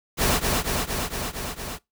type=noise with echo; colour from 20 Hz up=pink; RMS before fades=-21 dBFS; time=0.17-0.41 s; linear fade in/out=50 ms; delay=230 ms; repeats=6; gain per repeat=-2 dB; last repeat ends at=1.79 s; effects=noise-tail reverb RT60 0.2 s tail -23 dB re dry